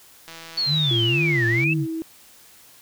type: click train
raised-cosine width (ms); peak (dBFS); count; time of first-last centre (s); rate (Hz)
0.2; -22; 224; 0.28-1.64; 164
type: linear two-way sweep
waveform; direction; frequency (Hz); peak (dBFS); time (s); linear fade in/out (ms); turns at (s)
sine; down then up; 4472 to 1716 to 2703; -20; 0.57-1.74; 10; 1.46
type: tone with vibrato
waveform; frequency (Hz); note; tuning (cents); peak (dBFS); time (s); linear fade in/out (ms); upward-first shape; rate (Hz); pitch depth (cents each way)
sine; 133.8; C3; +39; -21; 0.66-1.87; 50; sine; 2.1; 270
type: tone with pitch glide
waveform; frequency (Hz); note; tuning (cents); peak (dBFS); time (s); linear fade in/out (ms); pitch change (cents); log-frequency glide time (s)
sine; 342.9 to 323.7; F4 to E4; -32 to -31; -25; 0.91-2.02; 0; -99; 1.53-1.71
effects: white hiss -50 dBFS RMS until 2.81 s